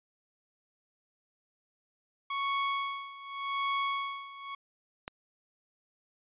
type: tone with tremolo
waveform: sawtooth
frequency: 1109 Hz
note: C#6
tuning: in tune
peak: -24 dBFS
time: 2.3-4.55 s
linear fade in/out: 5 ms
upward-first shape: sine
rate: 0.86 Hz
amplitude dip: 85%
type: click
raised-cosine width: 0.3 ms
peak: -21 dBFS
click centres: 5.079 s
effects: resampled to 8000 Hz